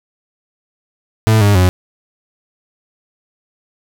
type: tone with pitch steps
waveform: 40% pulse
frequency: 109.9 / 102.2 / 91.4 Hz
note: A2 / G#2 / F#2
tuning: -2 / -27 / -21 cents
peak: -7 dBFS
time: 1.27-1.69 s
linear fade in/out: 0 ms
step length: 140 ms
effects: none